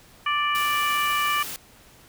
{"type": "harmonic tone", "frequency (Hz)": 587.3, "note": "D5", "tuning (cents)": 0, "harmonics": [2, 3, 4, 5], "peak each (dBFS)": [-23, -30, -28, -30], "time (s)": [0.26, 1.43], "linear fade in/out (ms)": 5}
{"type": "noise", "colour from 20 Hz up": "white", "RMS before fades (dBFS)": -34, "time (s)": [0.55, 1.56], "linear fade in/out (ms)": 0}
{"effects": ["pink hiss -52 dBFS RMS until 2.08 s"]}